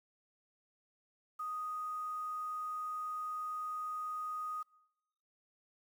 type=tone with quantisation; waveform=sine; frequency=1244.5 Hz; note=D#6; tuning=in tune; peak=-37 dBFS; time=1.39-4.63 s; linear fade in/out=10 ms; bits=10; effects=noise-tail reverb RT60 1.0 s tail -25 dB re dry